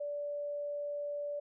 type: tone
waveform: sine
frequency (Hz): 581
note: D5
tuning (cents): -19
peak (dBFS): -35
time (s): 0-1.4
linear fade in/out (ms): 10
effects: none